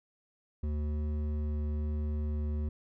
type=tone with hard clipping; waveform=triangle; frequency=75.1 Hz; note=D2; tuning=39 cents sharp; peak=-32 dBFS; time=0.63-2.69 s; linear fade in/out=5 ms; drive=14 dB; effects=none